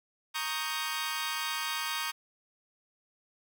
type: chord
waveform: 15% pulse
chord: Eb dominant seventh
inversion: second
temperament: equal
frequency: 932.3 / 1108.7 / 1244.5 / 1568 Hz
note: Bb5 / Db6 / Eb6 / G6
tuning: 0 / 0 / 0 / 0 cents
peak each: -31 dBFS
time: 0.34-2.12 s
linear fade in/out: 20 ms
effects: none